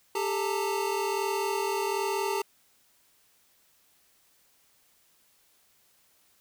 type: tone cluster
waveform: square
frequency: 395.6 / 436.8 / 867 / 911 Hz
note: G4 / A4 / A5 / A#5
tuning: +16 / -13 / -26 / -40 cents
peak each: -31 / -36 / -37 / -33 dBFS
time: 0.15-2.42 s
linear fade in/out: 5 ms
effects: white hiss -65 dBFS RMS until 6.4 s